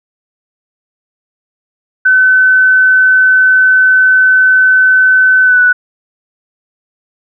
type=tone with pitch glide; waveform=sine; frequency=1517 to 1484.1 Hz; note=F#6 to F#6; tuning=+43 to +5 cents; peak=-4 dBFS; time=2.05-5.73 s; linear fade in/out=10 ms; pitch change=-38 cents; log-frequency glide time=5.43-5.61 s; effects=none